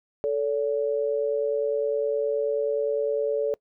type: tone pair together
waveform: sine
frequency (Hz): 440 / 569.6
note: A4 / C#5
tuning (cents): 0 / +47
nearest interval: major third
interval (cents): 447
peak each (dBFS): -24 / -26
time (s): 0.24-3.54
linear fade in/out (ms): 0
effects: noise-tail reverb RT60 0.1 s tail -24 dB re dry